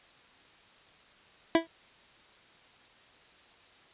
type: tone with exponential decay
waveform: 25% pulse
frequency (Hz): 329.6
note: E4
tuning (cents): 0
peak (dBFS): -13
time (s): 1.55-1.67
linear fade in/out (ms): 1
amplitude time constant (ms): 25
effects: white hiss -58 dBFS RMS until 3.93 s + resampled to 8000 Hz